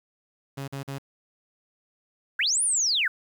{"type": "tone bursts", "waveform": "sawtooth", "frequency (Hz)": 137.7, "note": "C#3", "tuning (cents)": -11, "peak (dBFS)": -28, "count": 3, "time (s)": [0.57, 0.986], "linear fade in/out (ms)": 10, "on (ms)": 110, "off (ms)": 43}
{"type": "linear two-way sweep", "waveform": "sine", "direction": "up then down", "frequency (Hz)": [1385, 9956, 1385], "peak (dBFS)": -21, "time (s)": [2.39, 3.08], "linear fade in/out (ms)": 5, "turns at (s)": 2.63}
{"effects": ["9-bit"]}